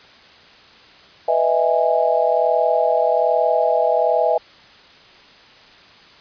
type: chord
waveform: sine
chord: E major seventh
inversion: second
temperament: just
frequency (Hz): 494.4 / 618.1 / 659.3 / 824.1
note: B4 / D#5 / E5 / G#5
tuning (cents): +2 / -12 / 0 / -14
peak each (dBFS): -21 / -20 / -18 / -21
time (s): 1.28-4.38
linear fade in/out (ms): 5
effects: white hiss -46 dBFS RMS until 6.2 s + resampled to 11025 Hz